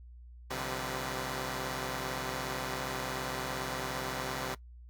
5% pulse tone cluster, 129.5 / 146.8 / 174.1 / 192 / 491.6 Hz, C3 / D3 / F3 / G3 / B4, -17 / 0 / -5 / -36 / -8 cents, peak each -26 / -31 / -33 / -31 / -32 dBFS, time 0.5-4.55 s, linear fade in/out 10 ms, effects noise-tail reverb RT60 0.1 s tail -19 dB re dry + added 60 Hz sine -48 dBFS peak until 4.89 s

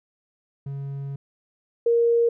triangle / sine tone pair in turn, 138.8 / 467.9 Hz, C#3 / A#4, +3 / +6 cents, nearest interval octave + major sixth, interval 2103 cents, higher second, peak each -27 / -16 dBFS, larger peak second, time 0.66-1.16 / 1.86-2.29 s, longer first, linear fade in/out 5 ms, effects none

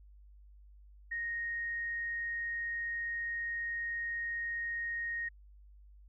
sine tone, 1864.7 Hz, A#6, in tune, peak -34 dBFS, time 1.11-5.29 s, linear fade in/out 10 ms, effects added 50 Hz sine -54 dBFS peak until 6.08 s

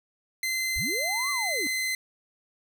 sawtooth tone with pitch glide, 2066 to 2052 Hz, C7 to C7, -22 to -34 cents, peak -23 dBFS, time 0.43-1.95 s, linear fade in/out 2 ms, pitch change -12 cents, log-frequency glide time 1.02-1.57 s
sine linear two-way sweep, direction up then down, 36.36 to 1174.7 to 247.9 Hz, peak -32 dBFS, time 0.76-1.67 s, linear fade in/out 0 ms, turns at 1.3 s
effects none

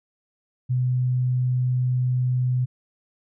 sine tone, 126.1 Hz, B2, 36 cents sharp, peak -19 dBFS, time 0.69-2.66 s, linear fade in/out 20 ms, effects none

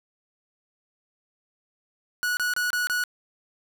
45% pulse tone bursts, 1466 Hz, F#6, 16 cents flat, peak -23 dBFS, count 5, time 2.23-3.038 s, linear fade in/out 0 ms, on 140 ms, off 27 ms, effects none

